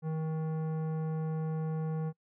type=tone with tanh clipping; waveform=triangle; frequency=158.3 Hz; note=D#3; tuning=30 cents sharp; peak=-33 dBFS; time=0.02-2.13 s; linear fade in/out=50 ms; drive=18 dB; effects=noise-tail reverb RT60 0.1 s tail -26 dB re dry